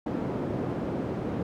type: band-pass noise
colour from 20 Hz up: white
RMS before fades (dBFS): -31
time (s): 0.06-1.43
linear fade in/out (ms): 5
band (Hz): 110 to 360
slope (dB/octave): 12
effects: none